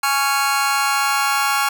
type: chord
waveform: sawtooth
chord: Db major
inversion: second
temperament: just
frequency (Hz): 831.5 / 1108.7 / 1385.9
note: Ab5 / Db6 / F6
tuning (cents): +2 / 0 / -14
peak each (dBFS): -17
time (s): 0.03-1.69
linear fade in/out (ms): 5
effects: none